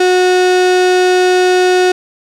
35% pulse tone, 365.4 Hz, F#4, 22 cents flat, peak -6 dBFS, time 0-1.92 s, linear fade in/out 5 ms, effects low-pass 7000 Hz 12 dB/octave + 8-bit

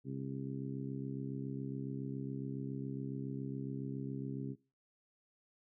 harmonic tone, 67.2 Hz, C2, 47 cents sharp, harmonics 2 / 3 / 4 / 5 / 6, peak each -41 / -46 / -43 / -51 / -50 dBFS, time 0.04-4.56 s, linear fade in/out 50 ms, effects noise-tail reverb RT60 0.3 s tail -19 dB re dry

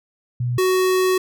sine / square tone pair in turn, 122.4 / 371.9 Hz, B2 / F#4, -15 / +9 cents, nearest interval octave + perfect fifth, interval 1924 cents, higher second, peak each -19 / -16 dBFS, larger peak second, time 0.4-0.58 / 0.58-1.18 s, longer second, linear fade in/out 5 ms, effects none

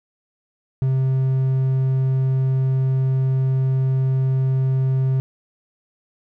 triangle tone, 132 Hz, C3, 16 cents sharp, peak -14 dBFS, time 0.82-5.2 s, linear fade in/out 0 ms, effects none

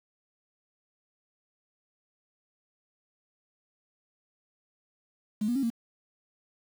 triangle tone with pitch steps, 211.7 / 241.2 / 273.1 / 231.5 Hz, G#3 / B3 / C#4 / A#3, +33 / -41 / -26 / -12 cents, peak -21 dBFS, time 5.41-5.702 s, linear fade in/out 10 ms, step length 73 ms, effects tanh soft clip ceiling -23 dBFS + 8-bit

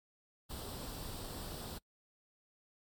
pink noise with comb filter, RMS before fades -44 dBFS, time 0.49-1.79 s, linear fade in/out 20 ms, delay 0.23 ms, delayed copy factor +0.6, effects noise-tail reverb RT60 0.1 s tail -25 dB re dry + MP3 96 kbps

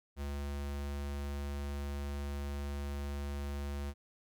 square tone, 71.1 Hz, C#2, 45 cents sharp, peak -37 dBFS, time 0.16-3.94 s, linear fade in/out 50 ms, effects none

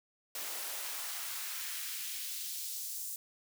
white noise with high-pass filter sweep, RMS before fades -40 dBFS, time 0.35-3.16 s, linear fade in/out 2 ms, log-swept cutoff 390 to 7300 Hz, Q 0.97, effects none

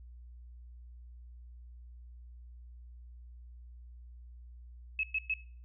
sine tone bursts, 2583 Hz, E7, 36 cents flat, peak -29 dBFS, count 3, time 4.99-5.339 s, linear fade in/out 2 ms, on 43 ms, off 110 ms, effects noise-tail reverb RT60 0.5 s tail -19 dB re dry + added 60 Hz sine -48 dBFS peak until 5.64 s

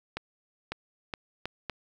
accelerating click train, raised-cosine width 0.3 ms, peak -17 dBFS, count 5, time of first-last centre 0.17-1.697 s, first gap 550 ms, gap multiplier 0.76, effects 9-bit

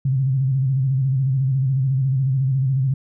sine tone with vibrato, 133 Hz, C3, 29 cents sharp, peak -16 dBFS, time 0.05-2.94 s, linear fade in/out 5 ms, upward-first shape square, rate 14 Hz, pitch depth 60 cents each way, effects none

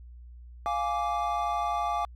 triangle chord, D diminished, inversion first, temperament equal with one note detuned, 698.5 / 830.6 / 1167.9 Hz, F5 / Ab5 / D6, 0 / 0 / -10 cents, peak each -29 dBFS, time 0.66-2.05 s, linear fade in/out 0 ms, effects added 60 Hz sine -44 dBFS peak until 2.15 s

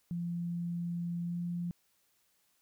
sine tone with pitch glide, 172.1 to 173.6 Hz, F3 to F3, -25 to -10 cents, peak -33 dBFS, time 0.11-1.71 s, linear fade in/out 0 ms, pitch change +15 cents, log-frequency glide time 1.23-1.37 s, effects white hiss -73 dBFS RMS until 2.61 s

